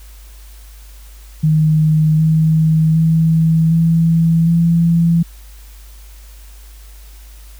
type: tone with pitch steps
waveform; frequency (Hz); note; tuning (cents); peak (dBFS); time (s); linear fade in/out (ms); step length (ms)
sine; 155.56 / 158.55 / 161.6 / 164.71 / 167.88; D#3 / D#3 / E3 / E3 / E3; 0 / +33 / -34 / -1 / +32; -9; 1.43-5.23; 10; 760
effects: added 51 Hz sine -35 dBFS peak until 7.59 s + white hiss -46 dBFS RMS until 7.59 s